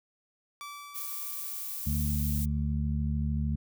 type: tone with exponential decay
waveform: sawtooth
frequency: 1157 Hz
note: D6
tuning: 26 cents flat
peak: -35 dBFS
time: 0.61-2.73 s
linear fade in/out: 0 ms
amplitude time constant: 460 ms
type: noise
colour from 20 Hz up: violet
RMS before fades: -37 dBFS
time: 0.94-2.46 s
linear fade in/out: 20 ms
type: harmonic tone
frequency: 73.42 Hz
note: D2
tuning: in tune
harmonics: 1 / 2 / 3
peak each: -29 / -32 / -34 dBFS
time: 1.86-3.56 s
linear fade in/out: 10 ms
effects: none